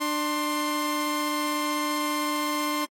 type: tone pair together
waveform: sawtooth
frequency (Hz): 297.4 / 1055.2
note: D4 / C6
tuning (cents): +22 / +14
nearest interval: octave + minor seventh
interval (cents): 2192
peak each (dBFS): -24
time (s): 0-2.86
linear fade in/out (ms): 20
effects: AAC 48 kbps